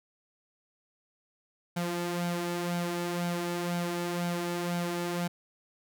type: tone with flanger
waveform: sawtooth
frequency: 174 Hz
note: F3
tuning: 6 cents flat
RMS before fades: -32 dBFS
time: 1.76-5.28 s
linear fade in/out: 10 ms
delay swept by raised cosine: 1.3 to 3.5 ms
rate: 2 Hz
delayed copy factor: +0.55
effects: none